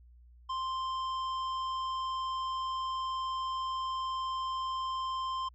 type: tone with hard clipping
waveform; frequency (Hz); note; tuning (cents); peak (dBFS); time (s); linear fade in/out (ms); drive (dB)
triangle; 1046.5; C6; 0; -34; 0.49-5.49; 10; 14
effects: added 60 Hz sine -54 dBFS peak until 5.54 s + low-pass 6000 Hz 12 dB/octave